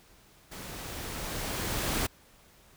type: noise with level ramp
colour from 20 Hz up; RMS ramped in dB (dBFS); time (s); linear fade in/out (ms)
pink; -43 to -29; 0.51-2.07; 10
effects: pink hiss -59 dBFS RMS until 2.76 s